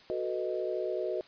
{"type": "chord", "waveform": "sine", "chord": "B dominant seventh", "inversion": "second", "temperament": "equal", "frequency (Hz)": [370, 440, 493.9, 622.3], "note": ["F#4", "A4", "B4", "D#5"], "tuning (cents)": [0, 0, 0, 0], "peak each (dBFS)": [-34, -38, -37, -35], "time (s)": [0.1, 1.21], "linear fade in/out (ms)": 0, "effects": ["white hiss -56 dBFS RMS until 1.27 s", "resampled to 11025 Hz"]}